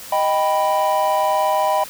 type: chord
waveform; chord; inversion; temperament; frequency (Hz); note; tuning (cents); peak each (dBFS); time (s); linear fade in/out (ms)
triangle; Eb augmented; none; equal; 622.3 / 784 / 987.8; Eb5 / G5 / B5; 0 / 0 / 0; -18; 0.12-1.84; 5
effects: white hiss -36 dBFS RMS until 1.89 s